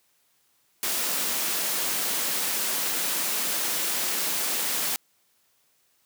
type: high-pass noise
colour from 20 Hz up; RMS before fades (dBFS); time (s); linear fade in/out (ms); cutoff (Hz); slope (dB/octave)
white; -27; 0.83-4.96; 0; 170; 24
effects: white hiss -67 dBFS RMS until 6.05 s + high-pass 80 Hz 12 dB/octave